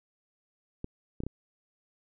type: clicks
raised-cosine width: 3 ms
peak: -22 dBFS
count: 4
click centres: 0.844 / 1.204 / 1.236 / 1.266 s
effects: none